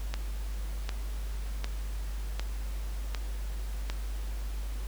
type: click train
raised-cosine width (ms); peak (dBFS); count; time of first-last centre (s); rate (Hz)
0.2; -17; 6; 0.14-3.899; 1.33
effects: added 50 Hz sine -32 dBFS peak until 4.87 s + pink hiss -49 dBFS RMS until 4.87 s